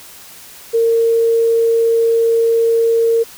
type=tone; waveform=sine; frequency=458.6 Hz; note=A#4; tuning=28 cents flat; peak=-10 dBFS; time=0.73-3.24 s; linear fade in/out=20 ms; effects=white hiss -38 dBFS RMS until 3.37 s